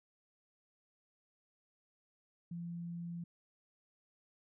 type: tone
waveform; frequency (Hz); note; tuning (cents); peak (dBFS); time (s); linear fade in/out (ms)
sine; 171.1; F3; -35; -40; 2.51-3.24; 5
effects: none